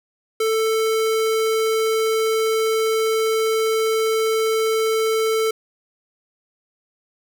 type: tone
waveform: square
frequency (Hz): 442.5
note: A4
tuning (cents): +10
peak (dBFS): -18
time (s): 0.4-5.51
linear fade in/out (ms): 5
effects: none